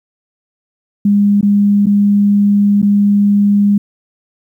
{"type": "tone with dropouts", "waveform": "sine", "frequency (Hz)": 203.3, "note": "G#3", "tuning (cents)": -37, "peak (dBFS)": -7, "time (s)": [1.05, 3.78], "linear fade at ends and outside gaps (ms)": 5, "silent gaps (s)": [[1.411, 1.428], [1.859, 1.867], [2.818, 2.827]], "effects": ["8-bit"]}